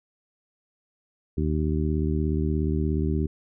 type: harmonic tone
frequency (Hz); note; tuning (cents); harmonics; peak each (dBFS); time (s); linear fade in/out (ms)
76.9; D#2; -20; 1 / 2 / 3 / 4 / 5; -25 / -28 / -30 / -31 / -32; 1.37-3.27; 10
effects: none